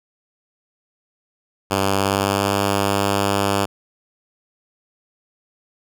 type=tone with pitch glide; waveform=5% pulse; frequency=97.7 to 99.98 Hz; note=G2 to G2; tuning=-5 to +35 cents; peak=-6 dBFS; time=1.7-3.66 s; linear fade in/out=20 ms; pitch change=+40 cents; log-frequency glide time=1.81-2.64 s; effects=none